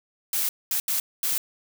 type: noise bursts at uneven times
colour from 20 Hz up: blue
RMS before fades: -25 dBFS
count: 4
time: 0.33-0.49 / 0.71-0.8 / 0.88-1 / 1.23-1.38 s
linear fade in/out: 2 ms
effects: none